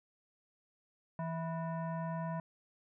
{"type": "tone with frequency modulation", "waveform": "sine", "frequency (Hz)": 164.81, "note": "E3", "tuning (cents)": 0, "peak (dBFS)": -35, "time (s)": [1.19, 2.4], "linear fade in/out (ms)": 2, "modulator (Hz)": 820, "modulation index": 0.93, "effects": []}